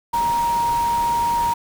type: tone in noise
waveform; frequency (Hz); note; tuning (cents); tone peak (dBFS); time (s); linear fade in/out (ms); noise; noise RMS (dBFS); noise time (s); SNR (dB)
sine; 940; A#5; +14; -17; 0.13-1.54; 10; pink; -32; 0.13-1.54; +12
effects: none